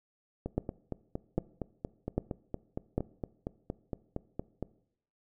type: two click trains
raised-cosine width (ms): 2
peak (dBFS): -21 / -15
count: 19 / 4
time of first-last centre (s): 0.46-4.627 / 0.58-2.98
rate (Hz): 4.32 / 1.25
effects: noise-tail reverb RT60 0.7 s tail -20 dB re dry